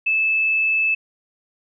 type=tone; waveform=sine; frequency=2619 Hz; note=E7; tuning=12 cents flat; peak=-16 dBFS; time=0.06-0.95 s; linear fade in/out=10 ms; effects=none